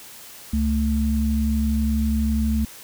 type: tone pair together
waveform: sine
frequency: 69.3 / 220 Hz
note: C#2 / A3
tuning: 0 / 0 cents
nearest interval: octave + minor sixth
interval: 2000 cents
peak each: -21 dBFS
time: 0.53-2.65 s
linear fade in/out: 5 ms
effects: white hiss -42 dBFS RMS until 2.83 s